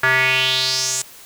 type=tone with band-pass filter sweep; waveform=square; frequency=130 Hz; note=C3; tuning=11 cents flat; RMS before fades=-18 dBFS; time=0.03-1.02 s; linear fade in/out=5 ms; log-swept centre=1600 to 7700 Hz; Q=4.1; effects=white hiss -42 dBFS RMS until 1.25 s